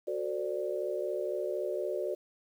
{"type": "chord", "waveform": "sine", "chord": "D dominant seventh", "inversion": "first", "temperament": "equal with one note detuned", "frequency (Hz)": [370, 449.8, 523.3, 587.3], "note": ["F#4", "A4", "C5", "D5"], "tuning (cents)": [0, 38, 0, 0], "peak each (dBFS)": [-35, -38, -39, -35], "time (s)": [0.07, 2.15], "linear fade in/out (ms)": 10, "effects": ["10-bit"]}